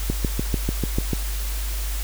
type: click train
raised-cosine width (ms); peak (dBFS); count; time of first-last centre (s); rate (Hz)
3; -9; 8; 0.1-1.132; 6.78
effects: added 50 Hz sine -24 dBFS peak until 2.03 s + white hiss -34 dBFS RMS until 2.03 s

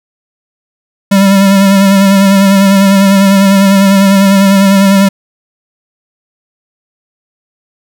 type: tone with vibrato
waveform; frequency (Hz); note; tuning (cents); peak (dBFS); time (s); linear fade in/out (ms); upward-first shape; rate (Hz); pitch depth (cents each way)
square; 196; G3; 0; -4; 1.11-5.09; 10; triangle; 10; 41
effects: none

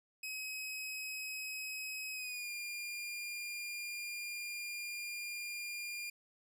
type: tone with pitch glide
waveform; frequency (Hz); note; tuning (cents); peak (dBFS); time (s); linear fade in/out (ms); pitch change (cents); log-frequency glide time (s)
sawtooth; 2544 to 2407; D#7 to D7; +38 to +42; -37; 0.23-6.1; 5; -96; 2.13-2.5
effects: none

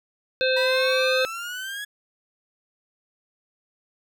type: harmonic tone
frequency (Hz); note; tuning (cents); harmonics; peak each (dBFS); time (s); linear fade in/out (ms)
518; C5; -17; 1 / 3 / 5 / 7 / 8; -21 / -26 / -28 / -29 / -30; 0.41-1.25; 0
type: exponential sweep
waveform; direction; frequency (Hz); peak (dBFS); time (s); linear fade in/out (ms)
30% pulse; up; 964 to 1689; -28; 0.56-1.85; 10
effects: none

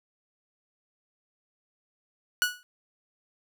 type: tone with exponential decay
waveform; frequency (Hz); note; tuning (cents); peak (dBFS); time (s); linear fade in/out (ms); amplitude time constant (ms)
sawtooth; 1468; F#6; -14; -15; 2.42-2.63; 0; 44
effects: none

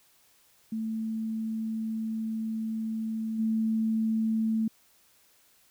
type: tone with level steps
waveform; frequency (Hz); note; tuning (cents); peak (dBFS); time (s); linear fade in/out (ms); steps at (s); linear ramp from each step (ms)
sine; 221.6; A3; +13; -29 / -24; 0.72-4.68; 5; 3.38; 20
effects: white hiss -63 dBFS RMS until 5.7 s

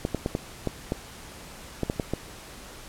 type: clicks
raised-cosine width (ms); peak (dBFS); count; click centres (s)
2; -12; 10; 0.051 / 0.147 / 0.261 / 0.351 / 0.673 / 0.921 / 1.833 / 1.899 / 1.998 / 2.136
effects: pink hiss -44 dBFS RMS until 2.88 s + low-pass 12000 Hz 12 dB/octave

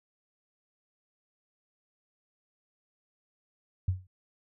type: tone with exponential decay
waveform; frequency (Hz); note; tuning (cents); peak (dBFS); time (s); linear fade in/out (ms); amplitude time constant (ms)
sine; 92.5; F#2; 0; -21; 3.88-4.07; 5; 40
effects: none

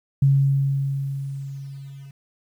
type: tone with level ramp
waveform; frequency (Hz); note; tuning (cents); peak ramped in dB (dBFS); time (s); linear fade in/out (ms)
sine; 137.8; C#3; -10; -12 to -38; 0.22-2.11; 5
effects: 9-bit

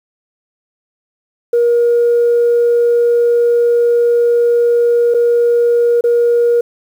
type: tone with dropouts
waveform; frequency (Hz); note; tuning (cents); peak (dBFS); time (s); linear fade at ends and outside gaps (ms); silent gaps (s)
sine; 474.5; A#4; +31; -7; 1.53-6.61; 5; 5.14-5.145 / 6.01-6.039
effects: tanh soft clip ceiling -5 dBFS + 7-bit

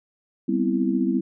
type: chord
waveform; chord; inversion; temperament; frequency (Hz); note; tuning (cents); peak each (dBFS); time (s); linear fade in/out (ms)
sine; C major seventh; second; equal; 196 / 246.9 / 261.6 / 329.6; G3 / B3 / C4 / E4; 0 / 0 / 0 / 0; -25; 0.48-1.21; 10
effects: none

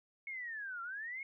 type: linear two-way sweep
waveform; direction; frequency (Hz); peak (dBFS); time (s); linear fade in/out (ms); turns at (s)
sine; down then up; 2199 to 1348 to 2199; -40; 0.27-1.23; 2; 0.82
effects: none

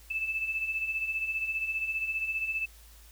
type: beating tone pair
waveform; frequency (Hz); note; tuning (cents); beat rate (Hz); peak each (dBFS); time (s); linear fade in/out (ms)
sine; 2617 / 2632; E7 / E7; -13 / -3; 15; -37 / -30; 0.1-2.66; 10
effects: added 55 Hz sine -52 dBFS peak until 3.11 s + white hiss -57 dBFS RMS until 3.11 s

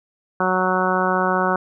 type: harmonic tone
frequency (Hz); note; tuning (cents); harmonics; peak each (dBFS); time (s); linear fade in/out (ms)
185; F#3; 0; 1 / 2 / 3 / 4 / 5 / 6 / 7 / 8; -25 / -25 / -25 / -25 / -25 / -25 / -25 / -25; 0.4-1.56; 2
effects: none

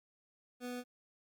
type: tone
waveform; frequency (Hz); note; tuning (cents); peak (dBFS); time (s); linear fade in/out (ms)
25% pulse; 246.9; B3; 0; -36; 0.6-0.84; 50
effects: Opus 48 kbps

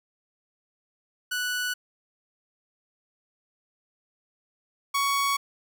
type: tone pair in turn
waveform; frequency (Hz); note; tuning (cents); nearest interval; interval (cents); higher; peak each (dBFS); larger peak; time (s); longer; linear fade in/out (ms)
sawtooth; 1480 / 1117.4; F#6 / C#6; 0 / +13; perfect fourth; 487; first; -23 / -19; second; 1.31-1.74 / 4.94-5.37; neither; 10
effects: none

